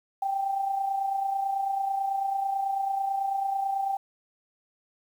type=tone with amplitude modulation; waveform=sine; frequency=784 Hz; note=G5; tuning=in tune; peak=-23 dBFS; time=0.22-3.97 s; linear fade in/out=5 ms; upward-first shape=sine; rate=29.1 Hz; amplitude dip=50%; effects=9-bit